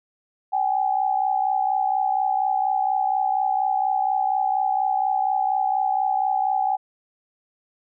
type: tone pair together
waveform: sine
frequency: 766.4 / 830.6 Hz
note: G5 / G#5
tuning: -39 / 0 cents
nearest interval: minor second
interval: 139 cents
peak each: -21 / -23 dBFS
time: 0.52-6.77 s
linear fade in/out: 20 ms
effects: none